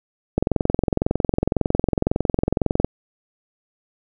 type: click train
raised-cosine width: 2 ms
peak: -4 dBFS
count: 55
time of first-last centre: 0.38-2.846 s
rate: 21.9 Hz
effects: none